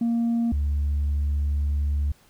sine tone pair in turn, 233.1 / 72.24 Hz, A#3 / D2, 0 / -28 cents, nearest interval octave + minor sixth, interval 2028 cents, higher first, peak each -18 / -19 dBFS, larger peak first, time 0.01-0.52 / 0.52-2.12 s, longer second, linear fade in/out 5 ms, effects tanh soft clip ceiling -19 dBFS + pink hiss -58 dBFS RMS until 2.29 s

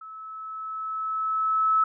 sine tone with level ramp, 1300 Hz, E6, 24 cents flat, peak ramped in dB -39 to -17 dBFS, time 0.01-1.84 s, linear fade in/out 5 ms, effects none

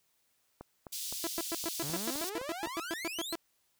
click train, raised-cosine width 1 ms, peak -30 dBFS, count 9, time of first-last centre 0.61-2.672 s, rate 3.88 Hz
pink high-pass noise, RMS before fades -39 dBFS, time 0.92-2.3 s, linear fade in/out 10 ms, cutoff 3700 Hz, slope 24 dB/octave
sawtooth tone bursts, 333.4 Hz, E4, 20 cents sharp, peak -29 dBFS, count 16, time 1.24-3.354 s, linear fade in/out 0 ms, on 29 ms, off 110 ms
sawtooth exponential sweep, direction up, 130.81 to 4435 Hz, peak -35 dBFS, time 1.82-3.35 s, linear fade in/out 20 ms
effects white hiss -74 dBFS RMS until 3.79 s

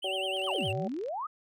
triangle tone with vibrato, 2928 Hz, F#7, 19 cents flat, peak -31 dBFS, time 0.02-0.73 s, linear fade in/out 20 ms, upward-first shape triangle, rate 9.8 Hz, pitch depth 170 cents each way
harmonic tone, 190 Hz, F#3, 46 cents sharp, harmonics 2 / 3 / 4, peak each -37 / -35 / -38 dBFS, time 0.04-0.88 s, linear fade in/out 5 ms
click train, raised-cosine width 0.2 ms, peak -37 dBFS, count 31, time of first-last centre 0.37-1.084 s, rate 42 Hz
sine exponential two-way sweep, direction down then up, 1318.5 to 94 to 1318.5 Hz, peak -32 dBFS, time 0.47-1.27 s, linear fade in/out 10 ms, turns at 0.69 s
effects none

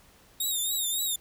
10% pulse tone with vibrato, 3710 Hz, A#7, 9 cents flat, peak -20 dBFS, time 0.4-1.16 s, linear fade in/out 5 ms, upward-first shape triangle, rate 3.6 Hz, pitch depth 100 cents each way, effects pink hiss -58 dBFS RMS until 1.2 s

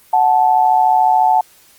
sine tone pair together, 740 / 873.9 Hz, F#5 / A5, 0 / -12 cents, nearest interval minor third, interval 288 cents, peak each -12 / -12 dBFS, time 0.13-1.41 s, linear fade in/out 5 ms, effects white hiss -48 dBFS RMS until 1.78 s + Opus 24 kbps

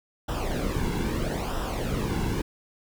brown noise with flanger, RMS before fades -28 dBFS, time 0.28-2.42 s, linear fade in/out 10 ms, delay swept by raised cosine 0.45 to 1.65 ms, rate 0.77 Hz, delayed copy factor -0.7, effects none

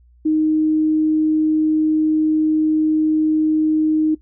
sine tone, 311 Hz, D#4, 1 cent flat, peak -13 dBFS, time 0.25-4.15 s, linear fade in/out 10 ms, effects noise-tail reverb RT60 0.1 s tail -17 dB re dry + added 60 Hz sine -48 dBFS peak until 4.21 s

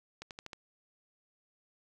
accelerating click train, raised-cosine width 0.2 ms, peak -26 dBFS, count 5, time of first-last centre 0.22-0.532 s, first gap 88 ms, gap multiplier 0.92, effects none

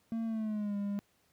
triangle tone with pitch glide, 226.9 to 202.1 Hz, A#3 to G#3, -47 to -47 cents, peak -30 dBFS, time 0.12-0.99 s, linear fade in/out 0 ms, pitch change -200 cents, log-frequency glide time 0.25-0.76 s, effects pink hiss -71 dBFS RMS until 1.32 s + high-pass 80 Hz 12 dB/octave

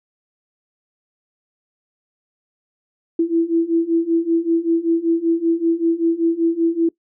sine beating tone pair, 329.6 / 334.8 Hz, E4 / E4, 0 / +27 cents, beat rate 5.2 Hz, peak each -19 / -17 dBFS, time 3.19-6.89 s, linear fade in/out 5 ms, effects noise-tail reverb RT60 0.1 s tail -21 dB re dry

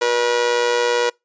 sawtooth tone with amplitude modulation, 482.7 Hz, B4, 40 cents flat, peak -9 dBFS, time 0.01-1.1 s, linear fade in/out 10 ms, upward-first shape sine, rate 118 Hz, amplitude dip 65%, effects noise-tail reverb RT60 0.2 s tail -26 dB re dry + resampled to 16000 Hz

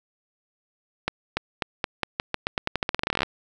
accelerating click train, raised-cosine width 0.3 ms, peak -7 dBFS, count 25, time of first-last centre 1.08-3.232 s, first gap 290 ms, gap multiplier 0.87, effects none

